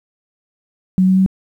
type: tone with pitch steps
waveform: sine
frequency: 186.2 / 187.93 / 189.67 Hz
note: F#3 / F#3 / F#3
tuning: +11 / +27 / +43 cents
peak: -9 dBFS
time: 0.98-1.262 s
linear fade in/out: 0 ms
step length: 94 ms
effects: 8-bit